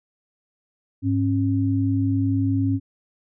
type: tone pair together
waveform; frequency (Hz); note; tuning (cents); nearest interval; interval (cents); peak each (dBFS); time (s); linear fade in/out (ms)
sine; 103.2 / 272.1; G#2 / C#4; -10 / -32; octave + perfect fourth; 1678; -21; 1.02-2.8; 50
effects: none